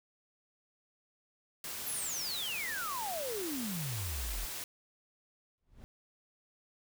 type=noise; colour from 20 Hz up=white; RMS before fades=-41 dBFS; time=1.64-4.64 s; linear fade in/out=2 ms
type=exponential sweep; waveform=sine; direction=down; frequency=11920 to 36.67 Hz; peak=-36 dBFS; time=1.86-4.46 s; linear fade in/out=10 ms
type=noise with exponential growth; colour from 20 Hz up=brown; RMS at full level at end=-46 dBFS; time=5.58-5.84 s; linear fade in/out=0 ms; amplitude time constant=55 ms
effects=none